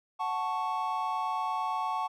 triangle chord, F# minor, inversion none, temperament equal, 740 / 880 / 1108.7 Hz, F#5 / A5 / C#6, 0 / 0 / 0 cents, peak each -33 / -31 / -31 dBFS, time 0.19-2.08 s, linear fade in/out 20 ms, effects none

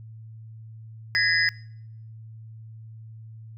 sine tone cluster, 1672 / 1842 / 2006 / 5030 Hz, G#6 / A#6 / B6 / D#8, +11 / -21 / +26 / +18 cents, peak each -25 dBFS, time 1.15-1.49 s, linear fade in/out 0 ms, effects noise-tail reverb RT60 0.7 s tail -23 dB re dry + added 111 Hz sine -40 dBFS peak until 3.57 s

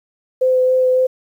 sine tone with vibrato, 512 Hz, C5, 38 cents flat, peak -11 dBFS, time 0.41-1.07 s, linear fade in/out 10 ms, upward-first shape sine, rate 3.6 Hz, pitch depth 10 cents each way, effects 8-bit

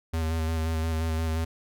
square tone with vibrato, 80.7 Hz, E2, 36 cents flat, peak -26 dBFS, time 0.13-1.45 s, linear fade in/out 10 ms, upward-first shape square, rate 5.7 Hz, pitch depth 21 cents each way, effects none

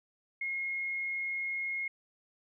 sine tone, 2154 Hz, C7, 50 cents sharp, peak -32 dBFS, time 0.41-1.88 s, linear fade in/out 5 ms, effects none

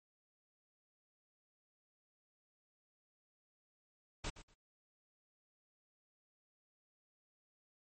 pink noise with echo, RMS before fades -40 dBFS, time 4.24-4.3 s, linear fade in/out 5 ms, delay 120 ms, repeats 2, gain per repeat -14 dB, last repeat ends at 4.54 s, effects MP3 32 kbps

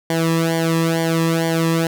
sawtooth tone with flanger, 164.4 Hz, E3, 4 cents flat, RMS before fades -18 dBFS, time 0.1-1.87 s, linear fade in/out 2 ms, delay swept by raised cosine 0.77 to 1.37 ms, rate 2.2 Hz, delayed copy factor -0.9, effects none

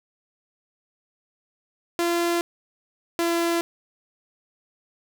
sawtooth tone pair in turn, 342.8 / 338.7 Hz, F4 / E4, -32 / +47 cents, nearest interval unison, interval 21 cents, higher first, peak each -17 dBFS, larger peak neither, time 1.99-2.41 / 3.19-3.61 s, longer neither, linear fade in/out 0 ms, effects none

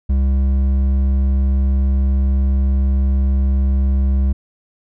triangle tone with hard clipping, 66.9 Hz, C2, 39 cents sharp, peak -14 dBFS, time 0.09-4.33 s, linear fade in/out 10 ms, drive 10 dB, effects none

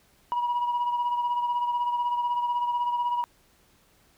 sine beating tone pair, 964 / 980 Hz, B5 / B5, -42 / -14 cents, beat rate 16 Hz, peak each -23 / -31 dBFS, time 0.32-3.24 s, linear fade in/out 0 ms, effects tanh soft clip ceiling -21 dBFS + pink hiss -62 dBFS RMS until 4.17 s

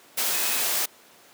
sine tone in noise, 2542 Hz, D#7, 36 cents sharp, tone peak -36 dBFS, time 0.33-0.63 s, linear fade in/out 10 ms, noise white, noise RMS -25 dBFS, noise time 0.17-0.86 s, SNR -14 dB, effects pink hiss -52 dBFS RMS until 1.33 s + high-pass 300 Hz 12 dB/octave

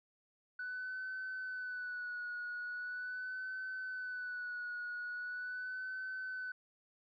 sine tone with vibrato, 1488 Hz, F#6, 9 cents sharp, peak -38 dBFS, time 0.59-6.52 s, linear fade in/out 5 ms, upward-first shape sine, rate 0.41 Hz, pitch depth 39 cents each way, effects tanh soft clip ceiling -36 dBFS

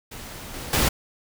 pink noise with level steps, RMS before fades -38 / -35 / -20 dBFS, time 0.11-0.89 s, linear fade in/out 10 ms, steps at 0.54 / 0.73 s, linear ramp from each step 2 ms, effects none

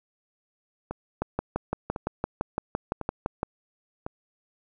two click trains, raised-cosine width 1 ms, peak -18 / -12 dBFS, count 4 / 14, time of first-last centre 0.91-4.065 / 1.22-3.431 s, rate 0.951 / 5.88 Hz, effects none

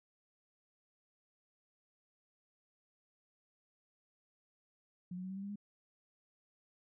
sine tone with pitch steps, 179.1 / 183.18 / 187.35 / 191.62 / 195.99 / 200.5 / 205 Hz, F3 / F#3 / F#3 / G3 / G3 / G3 / G#3, +44 / -17 / +22 / -39 / 0 / +39 / -22 cents, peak -40 dBFS, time 5.11-5.558 s, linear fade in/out 5 ms, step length 64 ms, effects none

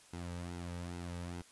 sawtooth tone with flanger, 87.31 Hz, F2, in tune, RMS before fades -43 dBFS, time 0.13-1.42 s, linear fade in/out 5 ms, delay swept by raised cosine 1.7 to 2.9 ms, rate 2.4 Hz, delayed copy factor -0.55, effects white hiss -61 dBFS RMS until 1.51 s + resampled to 24000 Hz

